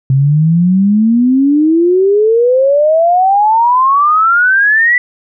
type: exponential sweep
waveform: sine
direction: up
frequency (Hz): 130.81 to 1989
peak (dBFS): -6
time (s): 0.1-4.98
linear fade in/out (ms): 2
effects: none